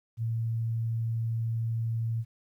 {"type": "tone", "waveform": "sine", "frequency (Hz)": 114.1, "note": "A#2", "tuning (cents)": -37, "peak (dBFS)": -27, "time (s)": [0.17, 2.25], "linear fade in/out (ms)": 50, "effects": ["11-bit"]}